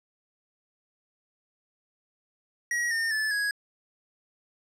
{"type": "tone with pitch steps", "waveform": "square", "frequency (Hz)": [1906, 1821, 1739.8, 1662.1], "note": ["A#6", "A#6", "A6", "G#6"], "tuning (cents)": [38, -41, -20, 1], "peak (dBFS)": -26, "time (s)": [2.71, 3.51], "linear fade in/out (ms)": 2, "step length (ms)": 200, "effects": ["low-pass 10000 Hz 12 dB/octave"]}